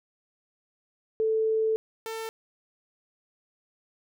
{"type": "tone pair in turn", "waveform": ["sine", "sawtooth"], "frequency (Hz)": [440.8, 447.5], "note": ["A4", "A4"], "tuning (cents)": [3, 29], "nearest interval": "unison", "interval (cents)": 26, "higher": "second", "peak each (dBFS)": [-22, -29], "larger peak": "first", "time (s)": [[1.2, 1.76], [2.06, 2.29]], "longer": "first", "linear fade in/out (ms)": 0, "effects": []}